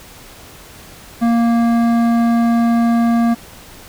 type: tone with hard clipping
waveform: sine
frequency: 233.1 Hz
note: A#3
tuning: in tune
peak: -13 dBFS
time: 1.21-3.35 s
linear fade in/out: 20 ms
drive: 12 dB
effects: pink hiss -39 dBFS RMS until 3.88 s